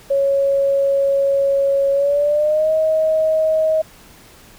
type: tone with pitch glide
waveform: sine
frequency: 553 to 631.6 Hz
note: C#5 to D#5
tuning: -4 to +26 cents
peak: -13 dBFS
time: 0.1-3.82 s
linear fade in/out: 10 ms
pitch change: +230 cents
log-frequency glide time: 1.92-2.72 s
effects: pink hiss -45 dBFS RMS until 4.58 s